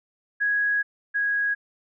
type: tone pair in turn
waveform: sine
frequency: 1661.2 / 1653.3 Hz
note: G#6 / G#6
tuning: 0 / -8 cents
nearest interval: unison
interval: 8 cents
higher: first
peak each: -20 / -21 dBFS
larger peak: first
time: 0.4-0.83 / 1.14-1.55 s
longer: first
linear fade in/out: 20 ms
effects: none